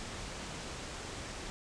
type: low-pass noise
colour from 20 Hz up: pink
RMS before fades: -43 dBFS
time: 0-1.5 s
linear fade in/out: 0 ms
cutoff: 8800 Hz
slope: 48 dB/octave
effects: none